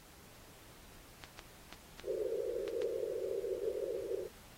clicks, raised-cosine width 0.2 ms, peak -27 dBFS, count 6, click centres 1.238 / 1.392 / 1.726 / 1.997 / 2.679 / 2.819 s
pink band-pass noise, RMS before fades -38 dBFS, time 2.03-4.29 s, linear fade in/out 50 ms, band 370 to 540 Hz, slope 96 dB/octave
effects pink hiss -58 dBFS RMS until 4.57 s + AAC 48 kbps

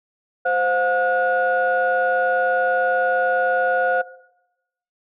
sine tone cluster, 521 / 715 / 1450 Hz, C5 / F5 / F#6, -7 / +41 / -35 cents, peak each -21 dBFS, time 0.45-4.02 s, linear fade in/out 10 ms, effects noise-tail reverb RT60 0.9 s tail -18 dB re dry + tanh soft clip ceiling -9 dBFS

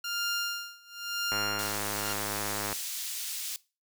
15% pulse tone with tremolo, 1400 Hz, F6, 4 cents sharp, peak -22 dBFS, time 0.04-2.13 s, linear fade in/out 5 ms, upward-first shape sine, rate 0.96 Hz, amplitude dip 95%
click train, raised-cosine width 0.5 ms, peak -19 dBFS, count 146, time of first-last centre 1.32-2.728 s, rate 103 Hz
pink high-pass noise, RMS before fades -36 dBFS, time 1.59-3.56 s, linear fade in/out 0 ms, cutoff 4100 Hz, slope 12 dB/octave
effects noise-tail reverb RT60 0.3 s tail -20 dB re dry

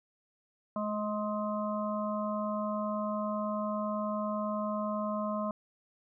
harmonic tone with a mistuned harmonic, 210 Hz, G#3, 19 cents sharp, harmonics 1 / 3 / 5 / 6, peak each -34 / -35 / -37 / -42 dBFS, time 0.76-5.51 s, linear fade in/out 2 ms, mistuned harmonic 1, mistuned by +16 cents, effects none

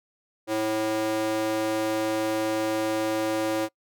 square tone with high-pass filter, 109.1 Hz, A2, 14 cents flat, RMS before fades -26 dBFS, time 0.47-3.69 s, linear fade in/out 50 ms, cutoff 420 Hz, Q 8.5, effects noise-tail reverb RT60 0.1 s tail -25 dB re dry

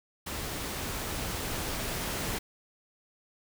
pink noise with level ramp, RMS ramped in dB -36 to -33 dBFS, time 0.26-2.39 s, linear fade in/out 10 ms, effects none

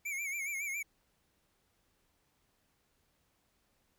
square tone with vibrato, 2254 Hz, C#7, 28 cents sharp, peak -36 dBFS, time 0.05-0.83 s, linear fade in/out 10 ms, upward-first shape sine, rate 7.2 Hz, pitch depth 92 cents each way, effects pink hiss -75 dBFS RMS until 3.98 s

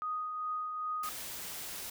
sine tone with tremolo, 1244.5 Hz, D#6, in tune, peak -32 dBFS, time 0.02-1.09 s, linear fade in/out 0 ms, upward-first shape triangle, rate 2.5 Hz, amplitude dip 40%
white noise, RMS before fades -42 dBFS, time 1.03-1.9 s, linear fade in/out 5 ms
effects none

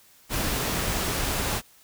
pink noise, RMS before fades -27 dBFS, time 0.29-1.62 s, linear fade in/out 50 ms, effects white hiss -56 dBFS RMS until 1.83 s

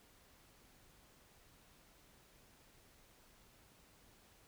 silence, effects pink hiss -66 dBFS RMS until 4.47 s

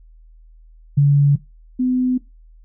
sine tone pair in turn, 142.6 / 253.3 Hz, C#3 / B3, +49 / +44 cents, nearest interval minor seventh, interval 995 cents, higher second, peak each -9 / -15 dBFS, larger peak first, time 0.97-1.36 / 1.79-2.18 s, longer neither, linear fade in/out 10 ms, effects noise-tail reverb RT60 0.2 s tail -18 dB re dry + added 40 Hz sine -43 dBFS peak until 2.64 s

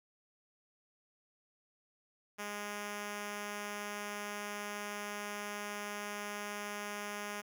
5% pulse tone, 206.3 Hz, G#3, 11 cents flat, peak -28 dBFS, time 2.38-7.42 s, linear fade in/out 20 ms, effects none

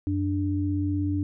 sine tone pair together, 92.5 / 293.7 Hz, F#2 / D4, 0 / 0 cents, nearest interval octave + minor sixth, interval 2000 cents, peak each -26 dBFS, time 0.07-1.23 s, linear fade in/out 0 ms, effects none

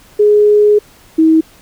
sine tone pair in turn, 417.6 / 319.7 Hz, G#4 / D#4, +10 / +47 cents, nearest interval perfect fourth, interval 463 cents, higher first, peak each -5 dBFS, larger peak neither, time 0.19-0.79 / 1.18-1.41 s, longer first, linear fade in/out 10 ms, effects pink hiss -44 dBFS RMS until 1.61 s

